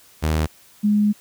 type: tone pair in turn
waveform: sawtooth / sine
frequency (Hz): 78.2 / 208.3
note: D#2 / G#3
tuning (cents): +9 / +5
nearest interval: octave + perfect fourth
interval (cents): 1696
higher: second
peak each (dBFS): -14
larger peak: neither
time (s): 0.22-0.47 / 0.83-1.13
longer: second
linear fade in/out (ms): 20
effects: white hiss -51 dBFS RMS until 1.2 s